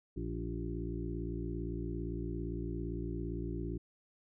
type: harmonic tone with a mistuned harmonic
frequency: 57.6 Hz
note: A#1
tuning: 20 cents flat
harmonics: 1 / 2 / 3 / 5 / 6 / 7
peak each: -40 / -43 / -43 / -43 / -43 / -48 dBFS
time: 0.16-3.78 s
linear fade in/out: 10 ms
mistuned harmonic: 7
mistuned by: -44 cents
effects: none